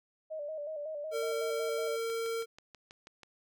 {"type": "tone with vibrato", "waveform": "sine", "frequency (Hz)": 606, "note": "D#5", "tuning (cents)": -46, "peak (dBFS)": -36, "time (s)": [0.3, 1.97], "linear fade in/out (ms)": 20, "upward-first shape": "square", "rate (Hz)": 5.4, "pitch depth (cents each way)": 63}
{"type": "tone", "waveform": "square", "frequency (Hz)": 456.7, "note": "A#4", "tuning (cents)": -36, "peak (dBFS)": -33, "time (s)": [1.11, 2.46], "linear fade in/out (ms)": 50}
{"type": "click train", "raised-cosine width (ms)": 0.2, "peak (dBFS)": -33, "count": 8, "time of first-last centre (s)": [2.1, 3.233], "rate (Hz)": 6.18}
{"effects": []}